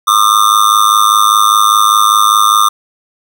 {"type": "tone with amplitude modulation", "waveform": "square", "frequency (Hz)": 1204, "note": "D6", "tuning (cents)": 43, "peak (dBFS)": -3, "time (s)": [0.07, 2.69], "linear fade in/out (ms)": 10, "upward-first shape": "sine", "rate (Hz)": 105, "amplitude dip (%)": 90, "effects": []}